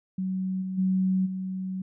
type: tone with level steps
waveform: sine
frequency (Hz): 187.7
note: F#3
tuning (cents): +25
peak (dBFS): -26 / -29 / -21 / -29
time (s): 0.18-1.82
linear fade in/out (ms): 5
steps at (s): 0.61 / 0.77 / 1.25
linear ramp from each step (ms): 20
effects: none